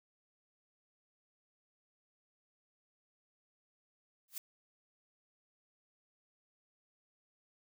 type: noise with exponential growth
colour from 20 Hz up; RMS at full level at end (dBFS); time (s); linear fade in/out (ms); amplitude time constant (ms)
blue; -37; 4.28-4.38; 2; 20
effects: none